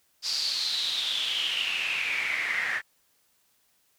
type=noise with band-pass filter sweep; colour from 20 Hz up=pink; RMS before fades=-29 dBFS; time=0.22-2.82 s; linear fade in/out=50 ms; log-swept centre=4900 to 1800 Hz; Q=8; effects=white hiss -68 dBFS RMS until 3.98 s